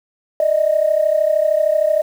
sine tone pair together, 599.9 / 633 Hz, D5 / D#5, +37 / +30 cents, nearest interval minor second, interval 93 cents, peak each -15 dBFS, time 0.4-2.02 s, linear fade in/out 2 ms, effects tanh soft clip ceiling -5 dBFS + 7-bit

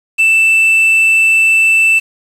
triangle tone with quantisation, 2653 Hz, E7, 10 cents sharp, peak -5 dBFS, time 0.18-2 s, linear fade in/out 20 ms, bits 5, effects low-pass 12000 Hz 12 dB/octave

